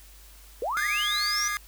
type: linear sweep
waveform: sine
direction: up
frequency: 415.7 to 6030 Hz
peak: -26 dBFS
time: 0.62-1.48 s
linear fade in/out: 2 ms
type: chord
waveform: 45% pulse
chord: Ab major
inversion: second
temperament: equal with one note detuned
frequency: 1215.4 / 1661.2 / 2093 Hz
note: Eb6 / Ab6 / C7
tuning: -41 / 0 / 0 cents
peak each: -32 dBFS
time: 0.77-1.57 s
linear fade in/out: 0 ms
effects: added 50 Hz sine -49 dBFS peak until 1.67 s + white hiss -53 dBFS RMS until 1.67 s